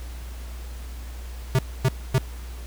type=tone bursts; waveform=square; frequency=130.81 Hz; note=C3; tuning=in tune; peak=-17 dBFS; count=3; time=1.55-2.181 s; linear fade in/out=0 ms; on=37 ms; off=260 ms; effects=added 60 Hz sine -33 dBFS peak until 2.66 s + pink hiss -46 dBFS RMS until 2.66 s